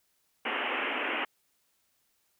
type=band-pass noise; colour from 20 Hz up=white; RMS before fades=-32 dBFS; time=0.45-1.25 s; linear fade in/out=5 ms; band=230 to 3000 Hz; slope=96 dB/octave; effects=white hiss -73 dBFS RMS until 2.39 s